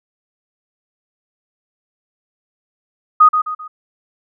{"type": "tone with echo", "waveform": "sine", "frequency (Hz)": 1244.5, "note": "D#6", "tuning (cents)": 0, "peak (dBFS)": -4, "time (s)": [3.2, 3.29], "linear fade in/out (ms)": 10, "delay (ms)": 130, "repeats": 3, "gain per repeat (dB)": -8, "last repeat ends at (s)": 3.68, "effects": []}